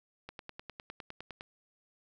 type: click train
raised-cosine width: 0.3 ms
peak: -27 dBFS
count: 12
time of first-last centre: 0.29-1.409 s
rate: 9.83 Hz
effects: none